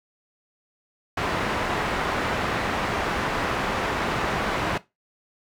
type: low-pass noise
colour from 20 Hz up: white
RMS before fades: -26 dBFS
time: 1.17-4.78 s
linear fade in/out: 5 ms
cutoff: 1500 Hz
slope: 12 dB/octave
effects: noise-tail reverb RT60 0.2 s tail -17 dB re dry